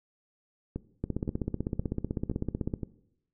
two click trains, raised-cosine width 3 ms, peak -20 / -17 dBFS, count 5 / 28, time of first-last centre 0.76-2.833 / 1.04-2.738 s, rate 1.93 / 15.9 Hz, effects noise-tail reverb RT60 0.8 s tail -18 dB re dry

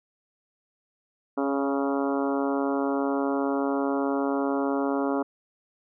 harmonic tone with a mistuned harmonic, 138.59 Hz, C#3, in tune, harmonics 2 / 3 / 4 / 5 / 6 / 7 / 8 / 9 / 10, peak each -26 / -30 / -32 / -34 / -36 / -37 / -38 / -39 / -40 dBFS, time 1.37-5.23 s, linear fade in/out 10 ms, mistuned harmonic 4, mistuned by +15 cents, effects none

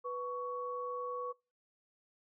sine tone pair together, 493.9 / 1117.8 Hz, B4 / C#6, 0 / +14 cents, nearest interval octave + major second, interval 1414 cents, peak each -39 / -39 dBFS, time 0.04-1.33 s, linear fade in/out 20 ms, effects noise-tail reverb RT60 0.3 s tail -24 dB re dry

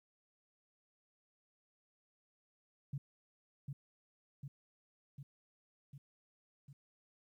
sine tone with echo, 139.2 Hz, C#3, 8 cents sharp, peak -37 dBFS, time 2.93-2.98 s, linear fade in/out 5 ms, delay 750 ms, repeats 5, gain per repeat -3 dB, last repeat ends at 6.73 s, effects 13-bit

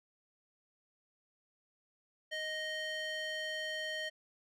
square tone with band-pass filter, 622.3 Hz, D#5, in tune, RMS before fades -39 dBFS, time 2.31-4.1 s, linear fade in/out 20 ms, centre 2500 Hz, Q 1.6, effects none

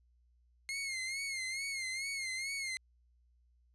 sawtooth tone with vibrato, 2141 Hz, C7, 39 cents sharp, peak -33 dBFS, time 0.69-2.77 s, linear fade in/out 0 ms, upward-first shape sine, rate 2.3 Hz, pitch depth 73 cents each way, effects added 60 Hz sine -66 dBFS peak until 3.74 s + resampled to 24000 Hz

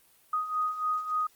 sine beating tone pair, 1244.5 / 1248 Hz, D#6 / D#6, 0 / +5 cents, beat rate 3.5 Hz, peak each -34 / -28 dBFS, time 0.33-1.27 s, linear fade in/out 5 ms, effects white hiss -62 dBFS RMS until 1.35 s + Opus 32 kbps

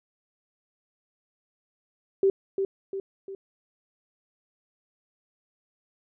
sine tone with echo, 389 Hz, G4, 13 cents flat, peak -17 dBFS, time 2.23-2.3 s, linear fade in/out 2 ms, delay 350 ms, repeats 3, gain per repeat -6 dB, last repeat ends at 3.35 s, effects none

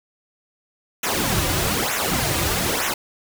pink noise with flanger, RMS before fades -22 dBFS, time 1.03-2.94 s, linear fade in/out 5 ms, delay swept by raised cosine 0.21 to 4.61 ms, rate 1.1 Hz, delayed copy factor -0.9, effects none

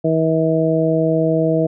harmonic tone, 160.6 Hz, E3, 45 cents flat, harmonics 1 / 2 / 3 / 4, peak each -19 / -19 / -19 / -19 dBFS, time 0.04-1.67 s, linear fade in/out 10 ms, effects none

